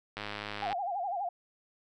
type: click train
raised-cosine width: 0.3 ms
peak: -21 dBFS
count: 59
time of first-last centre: 0.17-0.728 s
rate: 104 Hz
type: tone with vibrato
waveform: sine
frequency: 750 Hz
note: F#5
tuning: 23 cents sharp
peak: -31 dBFS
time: 0.62-1.29 s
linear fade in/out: 5 ms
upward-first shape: sine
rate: 12 Hz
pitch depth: 160 cents each way
effects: none

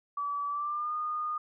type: tone with pitch glide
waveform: sine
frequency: 1149 to 1224.4 Hz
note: D6 to D#6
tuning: -38 to -28 cents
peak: -30 dBFS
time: 0.17-1.38 s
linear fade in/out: 5 ms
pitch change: +110 cents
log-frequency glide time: 0.48-0.94 s
effects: none

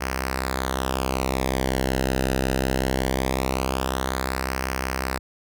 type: tone with flanger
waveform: sawtooth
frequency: 65.41 Hz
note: C2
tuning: in tune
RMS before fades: -25 dBFS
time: 0-5.19 s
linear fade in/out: 20 ms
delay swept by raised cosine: 0.27 to 0.9 ms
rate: 0.21 Hz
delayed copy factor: -0.75
effects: none

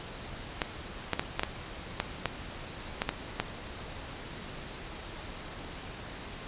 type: clicks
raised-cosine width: 0.3 ms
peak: -11 dBFS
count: 10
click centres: 0.618 / 1.133 / 1.195 / 1.395 / 1.434 / 2.001 / 2.257 / 3.019 / 3.091 / 3.4 s
effects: pink hiss -42 dBFS RMS until 6.47 s + resampled to 8000 Hz

